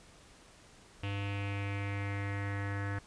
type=tone with low-pass filter sweep; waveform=square; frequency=100.1 Hz; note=G2; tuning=37 cents sharp; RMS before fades=-36 dBFS; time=1.03-2.99 s; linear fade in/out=5 ms; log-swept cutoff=2800 to 1700 Hz; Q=4.7; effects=pink hiss -58 dBFS RMS until 3.06 s + resampled to 22050 Hz